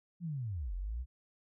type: linear two-way sweep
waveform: sine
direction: down then up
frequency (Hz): 179.7 to 42.51 to 65.8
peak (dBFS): -35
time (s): 0.2-1.06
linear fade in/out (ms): 50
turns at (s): 0.74
effects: none